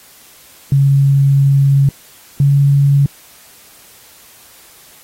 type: tone pair in turn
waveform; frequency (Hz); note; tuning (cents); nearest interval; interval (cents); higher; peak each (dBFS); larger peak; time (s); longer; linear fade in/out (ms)
sine; 138.59 / 140.61; C#3 / C#3; 0 / +25; unison; 25; second; -7; neither; 0.72-1.89 / 2.4-3.06; first; 2
effects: white hiss -43 dBFS RMS until 5.03 s + AAC 48 kbps